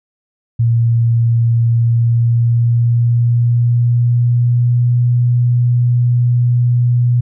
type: tone with pitch glide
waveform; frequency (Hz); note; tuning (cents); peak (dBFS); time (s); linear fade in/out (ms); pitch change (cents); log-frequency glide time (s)
sine; 116.54 to 121.63; A#2 to B2; 0 to -26; -9; 0.59-7.21; 10; +74; 1.69-4.98
effects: none